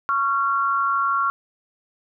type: tone pair together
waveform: sine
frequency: 1108.7 / 1376.2 Hz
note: C#6 / F6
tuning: 0 / -26 cents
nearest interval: major third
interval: 374 cents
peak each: -21 dBFS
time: 0.09-1.3 s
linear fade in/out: 0 ms
effects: none